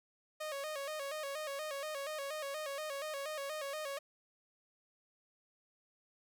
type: tone with vibrato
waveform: sawtooth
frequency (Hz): 585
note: D5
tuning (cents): -7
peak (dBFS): -35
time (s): 0.4-3.99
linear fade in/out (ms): 10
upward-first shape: square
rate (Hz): 4.2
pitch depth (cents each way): 91
effects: none